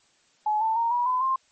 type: tone with pitch steps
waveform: sine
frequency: 850 / 887.6 / 926.9 / 968 / 1010.8 / 1055.6 Hz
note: G#5 / A5 / A#5 / B5 / B5 / C6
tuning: +40 / +15 / -10 / -35 / +40 / +15 cents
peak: -21 dBFS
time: 0.46-1.36 s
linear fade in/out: 5 ms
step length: 150 ms
effects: white hiss -63 dBFS RMS until 1.51 s + MP3 32 kbps